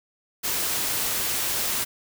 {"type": "noise", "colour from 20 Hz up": "white", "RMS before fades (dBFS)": -26, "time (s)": [0.43, 1.85], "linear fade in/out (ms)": 20, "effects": []}